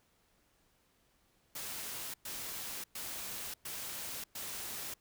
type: noise bursts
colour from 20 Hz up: white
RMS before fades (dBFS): -42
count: 5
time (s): 1.55-4.94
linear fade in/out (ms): 5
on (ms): 590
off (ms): 110
effects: pink hiss -72 dBFS RMS until 5 s